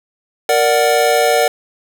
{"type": "chord", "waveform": "square", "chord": "Bb augmented", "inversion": "none", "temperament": "equal", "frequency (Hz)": [466.2, 587.3, 740], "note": ["Bb4", "D5", "F#5"], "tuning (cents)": [0, 0, 0], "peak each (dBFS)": -16, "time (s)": [0.49, 1.48], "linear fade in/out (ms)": 2, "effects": []}